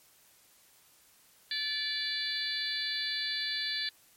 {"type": "harmonic tone with a mistuned harmonic", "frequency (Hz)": 580, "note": "D5", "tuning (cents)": -22, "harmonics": [3, 4, 5, 6, 7, 8], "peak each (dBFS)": [-37, -43, -47, -37, -36, -37], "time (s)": [1.51, 3.89], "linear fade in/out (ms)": 2, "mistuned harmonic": 8, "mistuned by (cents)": -24, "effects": ["white hiss -62 dBFS RMS until 4.16 s", "MP3 64 kbps"]}